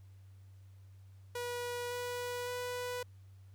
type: tone with pitch steps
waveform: sawtooth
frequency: 485.1 / 489.3 / 493.6 Hz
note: B4 / B4 / B4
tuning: -31 / -16 / -1 cents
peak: -33 dBFS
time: 1.35-3.03 s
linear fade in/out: 5 ms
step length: 560 ms
effects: added 96 Hz sine -53 dBFS peak until 3.54 s + pink hiss -73 dBFS RMS until 3.54 s